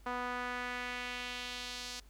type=tone with band-pass filter sweep; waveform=sawtooth; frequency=246.9 Hz; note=B3; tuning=in tune; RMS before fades=-40 dBFS; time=0.06-2 s; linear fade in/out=5 ms; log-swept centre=1100 to 5100 Hz; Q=1.5; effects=added 50 Hz sine -55 dBFS peak until 2.09 s + pink hiss -66 dBFS RMS until 2.09 s